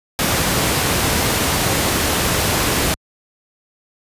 pink noise, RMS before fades -17 dBFS, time 0.19-2.94 s, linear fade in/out 0 ms, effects high-pass 60 Hz 12 dB/octave + resampled to 32000 Hz

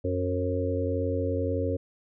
harmonic tone with a mistuned harmonic, 91.6 Hz, F#2, 17 cents flat, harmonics 1 / 3 / 4 / 5 / 6, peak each -29 / -32 / -37 / -31 / -32 dBFS, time 0.04-1.77 s, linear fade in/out 10 ms, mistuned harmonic 6, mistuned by -31 cents, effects none

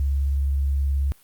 sine tone with vibrato, 69.3 Hz, C#2, in tune, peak -19 dBFS, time 0-1.12 s, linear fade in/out 0 ms, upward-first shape sine, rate 19 Hz, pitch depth 26 cents each way, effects white hiss -56 dBFS RMS until 1.23 s + Opus 48 kbps

